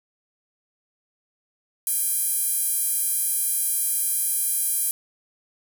sawtooth tone with high-pass filter, 799 Hz, G5, 33 cents sharp, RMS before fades -24 dBFS, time 1.87-4.91 s, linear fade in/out 0 ms, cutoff 11000 Hz, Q 2.6, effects none

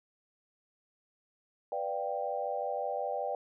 sine chord, G dominant seventh, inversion first, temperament equal, 493.9 / 587.3 / 698.5 / 784 Hz, B4 / D5 / F5 / G5, 0 / 0 / 0 / 0 cents, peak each -38 / -36 / -39 / -36 dBFS, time 1.72-3.35 s, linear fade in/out 2 ms, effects none

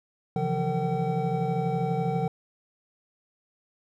triangle tone cluster, 135.5 / 163.8 / 176 / 454.5 / 762 Hz, C#3 / E3 / F3 / A#4 / G5, -39 / -11 / +14 / -44 / -49 cents, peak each -29 dBFS, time 0.36-2.28 s, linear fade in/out 2 ms, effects none

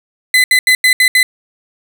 35% pulse tone bursts at uneven times, 2021 Hz, B6, 39 cents sharp, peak -5 dBFS, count 6, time 0.34-0.44 / 0.51-0.59 / 0.67-0.75 / 0.84-0.93 / 1-1.08 / 1.15-1.23 s, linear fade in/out 2 ms, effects none

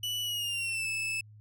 40% pulse tone with pitch glide, 2960 to 2622 Hz, F#7 to E7, 0 to -10 cents, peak -30 dBFS, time 0.03-1.21 s, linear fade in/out 5 ms, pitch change -210 cents, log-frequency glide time 0.22-0.87 s, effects added 106 Hz sine -50 dBFS peak until 1.4 s

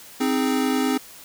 square chord, Ab major, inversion first, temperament equal, 261.6 / 311.1 / 415.3 Hz, C4 / Eb4 / Ab4, 0 / 0 / 0 cents, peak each -22 / -27 / -28 dBFS, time 0.2-0.98 s, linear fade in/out 10 ms, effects white hiss -44 dBFS RMS until 1.24 s

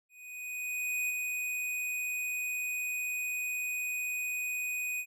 square tone with ADSR envelope, 2489 Hz, D#7, in tune, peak -30 dBFS, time 0.09-5.06 s, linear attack 1000 ms, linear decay 21 ms, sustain -3 dB, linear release 65 ms, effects none

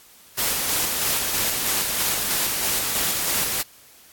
white noise with tremolo, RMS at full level -22 dBFS, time 0.37-3.63 s, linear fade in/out 20 ms, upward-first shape square, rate 3.1 Hz, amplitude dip 25%, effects white hiss -50 dBFS RMS until 4.12 s + AAC 64 kbps

